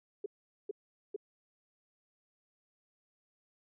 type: tone bursts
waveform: sine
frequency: 406.9 Hz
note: G#4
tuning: 35 cents flat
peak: -34 dBFS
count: 3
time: 0.24-1.163 s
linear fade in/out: 5 ms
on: 21 ms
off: 430 ms
effects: none